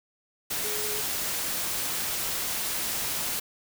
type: tone in noise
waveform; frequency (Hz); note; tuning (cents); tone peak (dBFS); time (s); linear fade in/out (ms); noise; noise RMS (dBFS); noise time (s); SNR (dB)
sine; 423.2; G#4; +33; -36; 0.64-1.01; 10; white; -30; 0.5-3.4; -9
effects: none